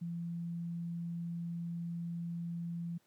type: tone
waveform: sine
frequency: 170 Hz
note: F3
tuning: 46 cents flat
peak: -36 dBFS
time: 0.01-2.98 s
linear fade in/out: 10 ms
effects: pink hiss -73 dBFS RMS until 3.06 s + high-pass 100 Hz 12 dB/octave